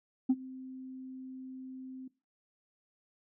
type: tone with ADSR envelope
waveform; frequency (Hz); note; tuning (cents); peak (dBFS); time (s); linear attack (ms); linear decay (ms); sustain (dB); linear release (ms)
sine; 260; C4; -11; -19; 0.29-2.08; 11; 45; -23; 6
effects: noise-tail reverb RT60 0.3 s tail -20 dB re dry + tanh soft clip ceiling -20 dBFS